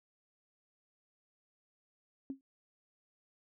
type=tone with exponential decay; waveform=sine; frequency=270 Hz; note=C#4; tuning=45 cents flat; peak=-33 dBFS; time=2.3-2.41 s; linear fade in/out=1 ms; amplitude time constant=22 ms; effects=none